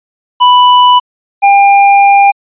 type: tone pair in turn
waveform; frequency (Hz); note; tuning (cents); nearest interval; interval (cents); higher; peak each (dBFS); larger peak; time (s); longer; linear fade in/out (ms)
square; 990 / 799.4; B5 / G5; +4 / +34; major third; 370; first; -3 / -3; neither; 0.4-1 / 1.42-2.32; second; 20
effects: resampled to 8000 Hz